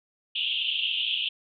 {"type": "band-pass noise", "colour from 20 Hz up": "white", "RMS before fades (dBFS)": -28, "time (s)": [0.35, 1.29], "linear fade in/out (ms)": 10, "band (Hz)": [2700, 3400], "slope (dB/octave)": 96, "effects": []}